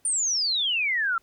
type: exponential sweep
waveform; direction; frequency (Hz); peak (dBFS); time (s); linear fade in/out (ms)
sine; down; 9300 to 1318.5; -22; 0.05-1.18; 2
effects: pink hiss -65 dBFS RMS until 1.22 s